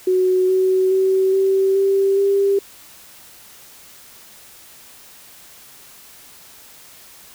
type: tone with pitch steps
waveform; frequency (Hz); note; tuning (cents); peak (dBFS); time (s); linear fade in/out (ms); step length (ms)
sine; 370 / 375.2 / 380.4 / 385.7 / 391.1 / 396.6; F#4 / F#4 / F#4 / G4 / G4 / G4; 0 / +24 / +48 / -28 / -4 / +20; -13; 0.07-2.59; 5; 420
effects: white hiss -44 dBFS RMS until 7.34 s